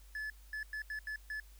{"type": "tone bursts at uneven times", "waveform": "triangle", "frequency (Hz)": 1725, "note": "A6", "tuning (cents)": -35, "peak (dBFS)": -36, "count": 6, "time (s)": [[0.15, 0.3], [0.53, 0.63], [0.73, 0.82], [0.9, 0.99], [1.07, 1.16], [1.3, 1.4]], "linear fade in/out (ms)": 2, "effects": ["added 50 Hz sine -54 dBFS peak until 1.59 s", "white hiss -65 dBFS RMS until 1.59 s"]}